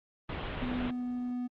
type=low-pass noise; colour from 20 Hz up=pink; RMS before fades=-37 dBFS; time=0.29-0.91 s; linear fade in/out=5 ms; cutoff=3500 Hz; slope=48 dB/octave
type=tone with pitch glide; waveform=triangle; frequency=248.8 to 246.9 Hz; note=B3 to B3; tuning=+13 to 0 cents; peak=-30 dBFS; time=0.61-1.48 s; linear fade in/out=20 ms; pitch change=-13 cents; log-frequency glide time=0.73-1.05 s
effects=Opus 24 kbps